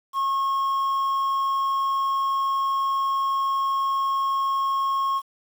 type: tone with quantisation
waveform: triangle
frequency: 1087 Hz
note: C#6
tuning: 34 cents flat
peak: -19 dBFS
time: 0.13-5.22 s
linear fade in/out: 50 ms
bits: 8
effects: none